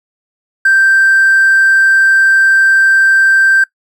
triangle tone with hard clipping, 1568 Hz, G6, in tune, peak -6 dBFS, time 0.65-3.64 s, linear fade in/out 5 ms, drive 4 dB, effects noise-tail reverb RT60 0.1 s tail -19 dB re dry

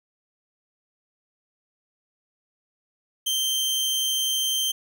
sawtooth tone with amplitude modulation, 3136 Hz, G7, in tune, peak -18 dBFS, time 3.26-4.72 s, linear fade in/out 10 ms, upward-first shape sine, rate 132 Hz, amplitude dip 25%, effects none

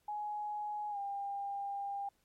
sine tone with pitch glide, 837 to 800.1 Hz, G#5 to G5, +13 to +35 cents, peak -36 dBFS, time 0.08-2.09 s, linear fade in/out 5 ms, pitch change -78 cents, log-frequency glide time 0.9-0.98 s, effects pink hiss -75 dBFS RMS until 2.24 s + MP3 64 kbps

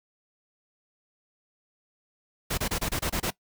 pink noise bursts, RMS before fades -28 dBFS, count 8, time 2.5-3.306 s, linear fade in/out 10 ms, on 78 ms, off 26 ms, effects noise-tail reverb RT60 0.1 s tail -20 dB re dry

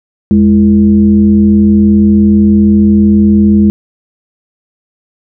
sine tone with frequency modulation, 207.7 Hz, G#3, in tune, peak -3 dBFS, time 0.31-3.7 s, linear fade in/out 0 ms, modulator 126 Hz, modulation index 0.62, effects none

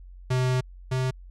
square tone pair in turn, 127.7 / 129.26 Hz, C3 / C3, -42 / -21 cents, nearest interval unison, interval 21 cents, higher second, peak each -22 / -24 dBFS, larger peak first, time 0.3-0.61 / 0.91-1.11 s, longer first, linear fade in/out 10 ms, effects added 45 Hz sine -42 dBFS peak until 1.3 s + low-pass 8000 Hz 12 dB/octave

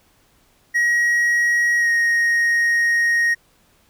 triangle tone with pitch glide, 1900 to 1870.6 Hz, A#6 to A#6, +33 to +6 cents, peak -13 dBFS, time 0.74-3.35 s, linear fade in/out 20 ms, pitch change -27 cents, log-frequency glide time 1.78-1.89 s, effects pink hiss -58 dBFS RMS until 3.89 s

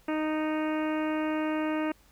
harmonic tone with a mistuned harmonic, 309.6 Hz, D#4, 9 cents flat, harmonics 1 / 2 / 3 / 4 / 5 / 6 / 7 / 8 / 9, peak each -28 / -34 / -38 / -40 / -42 / -44 / -45 / -46 / -47 dBFS, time 0.08-1.92 s, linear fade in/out 5 ms, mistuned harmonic 7, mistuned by +25 cents, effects added 50 Hz sine -62 dBFS peak until 2.11 s + pink hiss -62 dBFS RMS until 2.11 s

